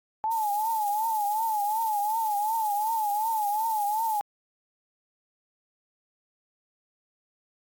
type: tone with vibrato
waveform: sine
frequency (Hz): 859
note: A5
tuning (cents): -42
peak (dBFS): -24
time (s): 0.24-4.21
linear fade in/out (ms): 0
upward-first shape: triangle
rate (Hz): 2.7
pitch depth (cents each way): 120
type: noise with tremolo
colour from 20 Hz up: violet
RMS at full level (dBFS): -37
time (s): 0.31-4.2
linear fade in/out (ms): 5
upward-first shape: sine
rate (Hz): 18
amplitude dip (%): 25
effects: AAC 64 kbps